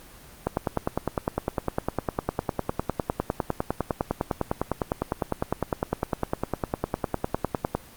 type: click train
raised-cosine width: 1 ms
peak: -9 dBFS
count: 73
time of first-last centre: 0.47-7.75 s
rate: 9.89 Hz
effects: pink hiss -48 dBFS RMS until 7.96 s + Opus 24 kbps